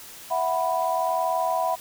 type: chord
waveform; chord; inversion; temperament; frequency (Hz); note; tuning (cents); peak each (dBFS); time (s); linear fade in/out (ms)
sine; E suspended second; none; equal; 659.3 / 740 / 987.8; E5 / F#5 / B5; 0 / 0 / 0; -26; 0.3-1.76; 20
effects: white hiss -43 dBFS RMS until 1.8 s